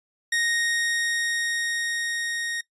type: tone with level ramp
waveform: sawtooth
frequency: 1864.7 Hz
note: A#6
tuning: in tune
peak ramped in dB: -18 to -24 dBFS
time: 0.32-2.61 s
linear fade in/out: 5 ms
effects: noise-tail reverb RT60 0.1 s tail -19 dB re dry + resampled to 24000 Hz